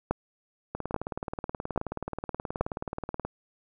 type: two click trains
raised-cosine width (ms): 1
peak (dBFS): -18 / -11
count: 48 / 4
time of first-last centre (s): 0.75-3.25 / 0.11-2.61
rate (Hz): 18.8 / 1.2
effects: none